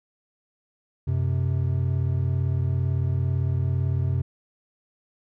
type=tone pair together; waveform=triangle; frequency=92.12 / 130 Hz; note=F#2 / C3; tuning=-7 / -11 cents; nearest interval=tritone; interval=596 cents; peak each=-22 dBFS; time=1.07-4.22 s; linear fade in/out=10 ms; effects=none